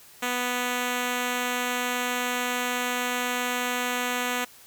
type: tone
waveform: 5% pulse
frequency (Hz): 246.9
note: B3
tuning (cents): 0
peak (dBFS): -14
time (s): 0.22-4.45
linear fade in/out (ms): 10
effects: white hiss -51 dBFS RMS until 4.66 s